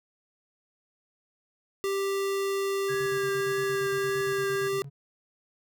square tone, 393 Hz, G4, 4 cents sharp, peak -27 dBFS, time 1.84-4.82 s, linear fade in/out 0 ms
sine tone with vibrato, 1644 Hz, G#6, 18 cents flat, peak -34 dBFS, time 2.88-4.69 s, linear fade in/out 20 ms, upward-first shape triangle, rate 1.7 Hz, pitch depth 40 cents each way
triangle tone with tremolo, 139.6 Hz, C#3, 13 cents sharp, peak -36 dBFS, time 2.89-4.9 s, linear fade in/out 20 ms, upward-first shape square, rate 8.7 Hz, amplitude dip 75%
effects none

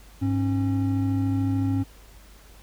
triangle tone pair together, 101.85 / 271.9 Hz, G#2 / C#4, -33 / -33 cents, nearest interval octave + perfect fourth, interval 1700 cents, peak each -22 dBFS, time 0.21-1.84 s, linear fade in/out 20 ms, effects added 50 Hz sine -48 dBFS peak until 2.62 s + pink hiss -53 dBFS RMS until 2.62 s

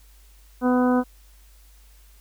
harmonic tone, 250 Hz, B3, 21 cents sharp, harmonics 1 / 2 / 3 / 4 / 5 / 6, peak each -18 / -24 / -28 / -30 / -32 / -34 dBFS, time 0.61-1.04 s, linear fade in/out 50 ms, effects added 50 Hz sine -49 dBFS peak until 2.2 s + white hiss -58 dBFS RMS until 2.2 s

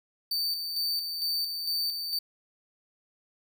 45% pulse tone with tremolo, 4581 Hz, D8, 44 cents flat, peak -26 dBFS, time 0.31-2.19 s, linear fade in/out 5 ms, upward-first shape square, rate 2.2 Hz, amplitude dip 45%, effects none

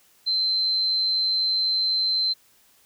sine tone, 4096 Hz, C8, 38 cents flat, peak -20 dBFS, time 0.26-2.34 s, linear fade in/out 20 ms, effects white hiss -59 dBFS RMS until 2.85 s

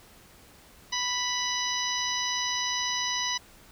harmonic tone with a mistuned harmonic, 987.8 Hz, B5, in tune, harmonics 1 / 2 / 3 / 4 / 5 / 6, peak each -34 / -34 / -34 / -34 / -34 / -34 dBFS, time 0.92-3.38 s, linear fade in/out 10 ms, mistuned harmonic 5, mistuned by +27 cents, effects pink hiss -54 dBFS RMS until 3.71 s

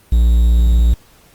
triangle tone with quantisation, 58.27 Hz, A#1, in tune, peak -6 dBFS, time 0.12-0.94 s, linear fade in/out 5 ms, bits 6, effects pink hiss -49 dBFS RMS until 1.34 s + Opus 32 kbps

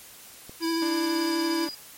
click, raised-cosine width 2 ms, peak -29 dBFS, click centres 0.495 s
square tone with vibrato, 330 Hz, E4, 2 cents sharp, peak -25 dBFS, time 0.6-1.69 s, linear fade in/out 50 ms, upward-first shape triangle, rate 12 Hz, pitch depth 18 cents each way
sine tone with tremolo, 4900 Hz, D#8, 27 cents flat, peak -31 dBFS, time 0.62-1.75 s, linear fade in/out 10 ms, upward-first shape sine, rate 17 Hz, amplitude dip 65%
sawtooth tone with pitch glide, 297.2 to 292.8 Hz, D4 to D4, +21 to -5 cents, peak -29 dBFS, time 0.82-1.69 s, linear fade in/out 2 ms, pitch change -26 cents, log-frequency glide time 1.04-1.57 s
effects white hiss -47 dBFS RMS until 1.97 s + MP3 64 kbps

